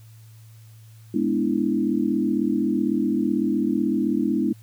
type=chord; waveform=sine; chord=E dominant seventh; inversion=first; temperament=equal with one note detuned; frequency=207.7 / 245.9 / 293.7 / 329.6 Hz; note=G#3 / B3 / D4 / E4; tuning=0 / -7 / 0 / 0 cents; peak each=-25 / -25 / -25 / -25 dBFS; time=1.14-4.53 s; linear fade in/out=5 ms; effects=added 111 Hz sine -44 dBFS peak until 4.62 s + white hiss -58 dBFS RMS until 4.62 s